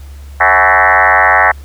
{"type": "tone with frequency modulation", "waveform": "sine", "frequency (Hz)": 1318.5, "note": "E6", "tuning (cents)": 0, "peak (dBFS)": -5, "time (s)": [0.4, 1.52], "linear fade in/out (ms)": 10, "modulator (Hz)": 94.5, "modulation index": 7, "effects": ["added 70 Hz sine -28 dBFS peak until 1.64 s", "pink hiss -44 dBFS RMS until 1.64 s"]}